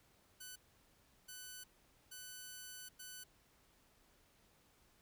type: tone bursts at uneven times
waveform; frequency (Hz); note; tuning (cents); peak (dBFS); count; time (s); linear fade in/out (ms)
5% pulse; 1500; F#6; +23; -38; 4; 0.4-0.56 / 1.28-1.64 / 2.11-2.89 / 2.99-3.24; 10
effects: pink hiss -71 dBFS RMS until 5.01 s